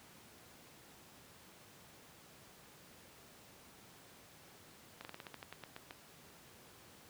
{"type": "slowing click train", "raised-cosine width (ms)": 0.3, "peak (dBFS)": -30, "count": 12, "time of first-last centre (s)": [5.01, 5.909], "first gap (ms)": 39, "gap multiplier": 1.14, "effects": ["pink hiss -59 dBFS RMS until 7.09 s", "high-pass 100 Hz 12 dB/octave"]}